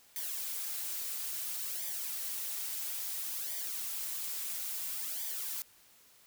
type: noise with flanger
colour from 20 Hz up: blue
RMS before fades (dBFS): -38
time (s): 0.16-5.62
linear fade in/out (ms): 0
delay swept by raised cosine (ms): 0.73 to 5.73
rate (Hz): 0.59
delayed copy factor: -0.65
effects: white hiss -62 dBFS RMS until 6.26 s